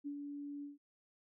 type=tone with ADSR envelope; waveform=sine; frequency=287.1 Hz; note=D4; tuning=39 cents flat; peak=-38 dBFS; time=0.04-0.78 s; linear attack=27 ms; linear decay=84 ms; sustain=-4 dB; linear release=150 ms; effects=none